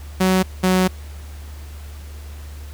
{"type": "tone pair in turn", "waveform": "sawtooth", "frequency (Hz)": [186.8, 185.3], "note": ["F#3", "F#3"], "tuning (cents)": [17, 3], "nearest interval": "unison", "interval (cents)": 14, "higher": "first", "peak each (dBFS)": -10, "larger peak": "neither", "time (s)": [[0.2, 0.43], [0.63, 0.88]], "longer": "second", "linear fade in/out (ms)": 10, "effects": ["added 73 Hz sine -32 dBFS peak until 2.73 s", "pink hiss -45 dBFS RMS until 2.73 s"]}